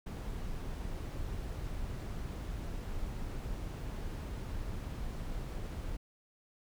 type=noise; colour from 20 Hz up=brown; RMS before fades=-39 dBFS; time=0.06-5.97 s; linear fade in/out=10 ms; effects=none